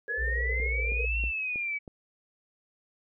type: band-pass noise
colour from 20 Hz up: pink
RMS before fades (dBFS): -41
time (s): 0.08-1.06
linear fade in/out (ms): 0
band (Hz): 430 to 510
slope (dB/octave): 96
type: exponential two-way sweep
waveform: sine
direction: up then down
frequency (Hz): 1661.2 to 2742 to 2268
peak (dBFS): -29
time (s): 0.08-1.79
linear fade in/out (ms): 20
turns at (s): 1.2
type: tone with pitch glide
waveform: sine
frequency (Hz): 60.5 to 57.57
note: B1 to A#1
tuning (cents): -35 to -21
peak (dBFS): -28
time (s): 0.17-1.32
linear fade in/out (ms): 50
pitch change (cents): -86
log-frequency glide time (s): 0.62-0.89
type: click train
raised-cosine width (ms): 2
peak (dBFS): -30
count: 5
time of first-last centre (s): 0.6-1.878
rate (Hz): 3.13
effects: none